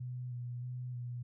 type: tone with vibrato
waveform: sine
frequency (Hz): 123.47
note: B2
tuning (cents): 0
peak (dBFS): -38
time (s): 0-1.23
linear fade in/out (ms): 10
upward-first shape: square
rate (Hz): 1.6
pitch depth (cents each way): 21
effects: none

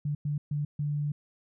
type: tone bursts at uneven times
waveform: sine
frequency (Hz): 146.83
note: D3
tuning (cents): 0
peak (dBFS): -27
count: 4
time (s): 0.05-0.15 / 0.25-0.38 / 0.51-0.65 / 0.79-1.12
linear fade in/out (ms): 5
effects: none

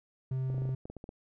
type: tone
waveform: triangle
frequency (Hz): 130.81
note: C3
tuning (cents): 0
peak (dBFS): -28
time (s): 0.31-0.75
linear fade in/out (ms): 5
type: clicks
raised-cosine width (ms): 2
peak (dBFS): -30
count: 11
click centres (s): 0.501 / 0.545 / 0.581 / 0.62 / 0.654 / 0.692 / 0.855 / 0.9 / 0.967 / 1.041 / 1.091
effects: none

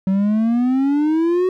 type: exponential sweep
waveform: triangle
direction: up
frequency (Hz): 188.2 to 375.1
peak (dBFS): -12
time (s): 0.07-1.49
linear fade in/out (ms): 2
effects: none

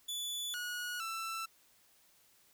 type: tone with pitch steps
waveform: sawtooth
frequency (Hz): 3460 / 1454 / 1333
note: A7 / F#6 / E6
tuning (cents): -30 / -31 / +19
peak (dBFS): -34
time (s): 0.08-1.46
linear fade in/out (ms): 10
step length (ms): 460
effects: white hiss -67 dBFS RMS until 2.53 s

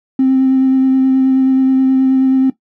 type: tone with vibrato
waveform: triangle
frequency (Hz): 263.4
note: C4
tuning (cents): +12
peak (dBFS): -4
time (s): 0.19-2.5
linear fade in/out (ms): 5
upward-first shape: sine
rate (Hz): 9.4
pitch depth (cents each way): 12
effects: noise-tail reverb RT60 0.1 s tail -17 dB re dry + tanh soft clip ceiling -6 dBFS

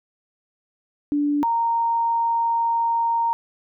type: tone pair in turn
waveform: sine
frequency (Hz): 291.2 / 926.5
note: D4 / A#5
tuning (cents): -15 / -11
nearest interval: octave + minor sixth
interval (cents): 2004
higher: second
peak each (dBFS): -18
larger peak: neither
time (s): 1.12-1.43 / 1.43-3.33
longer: second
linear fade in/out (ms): 0
effects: none

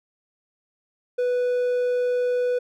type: tone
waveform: triangle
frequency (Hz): 493.9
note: B4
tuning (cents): 0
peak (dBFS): -18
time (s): 1.18-2.59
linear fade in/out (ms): 10
effects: none

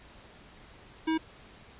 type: tone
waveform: square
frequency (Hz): 320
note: D#4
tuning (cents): +49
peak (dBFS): -26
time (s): 1.07-1.18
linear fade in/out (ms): 10
effects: pink hiss -53 dBFS RMS until 1.79 s + resampled to 8000 Hz

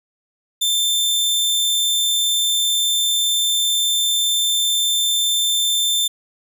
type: tone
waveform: sawtooth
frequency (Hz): 3561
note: A7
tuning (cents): +20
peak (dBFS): -13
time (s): 0.61-6.08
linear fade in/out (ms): 10
effects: none

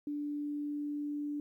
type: tone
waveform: sine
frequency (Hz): 292.7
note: D4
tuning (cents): -6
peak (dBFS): -34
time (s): 0.07-1.4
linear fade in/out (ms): 2
effects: 12-bit

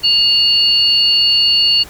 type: tone pair together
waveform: sine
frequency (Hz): 2831 / 4432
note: F7 / C#8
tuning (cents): +23 / -1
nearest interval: minor sixth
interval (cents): 776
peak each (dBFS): -13 / -11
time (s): 0.03-1.84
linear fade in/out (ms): 20
effects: pink hiss -37 dBFS RMS until 1.89 s

